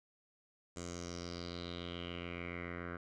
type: tone with low-pass filter sweep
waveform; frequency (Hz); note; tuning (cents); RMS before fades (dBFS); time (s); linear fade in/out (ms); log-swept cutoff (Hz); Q
10% pulse; 87; F2; -6; -44; 0.76-2.97; 5; 7400 to 1600; 5.1
effects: none